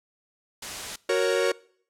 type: noise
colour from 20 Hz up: white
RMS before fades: -34 dBFS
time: 0.62-0.96 s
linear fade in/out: 5 ms
type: chord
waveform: 45% pulse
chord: F# major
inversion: none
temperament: equal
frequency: 370 / 466.2 / 554.4 Hz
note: F#4 / A#4 / C#5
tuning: 0 / 0 / 0 cents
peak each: -26 / -25 / -26 dBFS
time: 1.09-1.52 s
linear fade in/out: 5 ms
effects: noise-tail reverb RT60 0.6 s tail -23 dB re dry + low-pass 9000 Hz 12 dB/octave